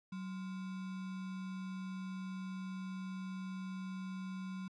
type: tone with sample-and-hold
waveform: sine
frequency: 187.5 Hz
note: F#3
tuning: 23 cents sharp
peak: -40 dBFS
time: 0.12-4.68 s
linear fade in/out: 5 ms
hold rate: 1225 Hz
effects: low-pass 5000 Hz 12 dB/octave